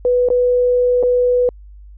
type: tone with dropouts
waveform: sine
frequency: 493.9 Hz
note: B4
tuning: in tune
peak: -11 dBFS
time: 0.05-1.49 s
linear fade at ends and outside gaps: 1 ms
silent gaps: 0.287-0.302 / 1.028-1.034 s
effects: added 50 Hz sine -36 dBFS peak until 1.97 s